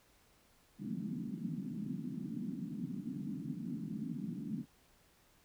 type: band-pass noise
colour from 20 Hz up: white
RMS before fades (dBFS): -41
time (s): 0.78-4.66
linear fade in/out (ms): 50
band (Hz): 150 to 270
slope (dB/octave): 48
effects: pink hiss -68 dBFS RMS until 5.44 s